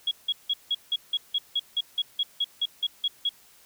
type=tone bursts; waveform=sine; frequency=3322 Hz; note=G#7; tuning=in tune; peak=-22 dBFS; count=16; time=0.07-3.292 s; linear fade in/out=5 ms; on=42 ms; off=170 ms; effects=white hiss -56 dBFS RMS until 3.65 s